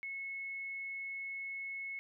sine tone, 2190 Hz, C#7, 22 cents flat, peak -39 dBFS, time 0.03-1.99 s, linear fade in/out 0 ms, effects none

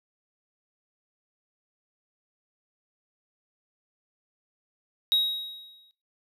triangle tone with exponential decay, 3800 Hz, A#7, 33 cents sharp, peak -17 dBFS, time 5.12-5.91 s, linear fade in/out 0 ms, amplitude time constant 170 ms, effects noise-tail reverb RT60 0.3 s tail -19 dB re dry

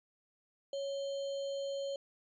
sine tone with sample-and-hold, 554.4 Hz, C#5, in tune, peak -35 dBFS, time 0.73-1.96 s, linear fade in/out 2 ms, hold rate 3675 Hz, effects resampled to 16000 Hz

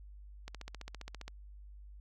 click train, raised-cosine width 0.2 ms, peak -27 dBFS, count 13, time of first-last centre 0.48-1.28 s, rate 15 Hz, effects added 50 Hz sine -49 dBFS peak until 2 s

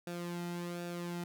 sawtooth tone with flanger, 173.9 Hz, F3, 7 cents flat, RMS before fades -40 dBFS, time 0.07-1.24 s, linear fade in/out 2 ms, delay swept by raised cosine 0.96 to 1.8 ms, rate 1.3 Hz, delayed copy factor -0.6, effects none

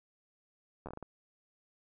slowing click train, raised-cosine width 1 ms, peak -29 dBFS, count 7, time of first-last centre 0.86-1.027 s, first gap 11 ms, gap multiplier 1.37, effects none

